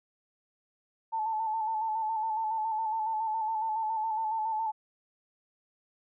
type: tone with vibrato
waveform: sine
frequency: 880 Hz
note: A5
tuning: in tune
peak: -28 dBFS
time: 1.12-4.72 s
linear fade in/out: 20 ms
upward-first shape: square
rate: 7.2 Hz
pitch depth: 36 cents each way
effects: none